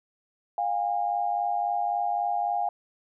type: tone pair together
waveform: sine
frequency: 706.3 / 810 Hz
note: F5 / G#5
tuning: +19 / -43 cents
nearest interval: major second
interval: 238 cents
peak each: -27 / -27 dBFS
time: 0.58-2.69 s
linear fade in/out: 2 ms
effects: none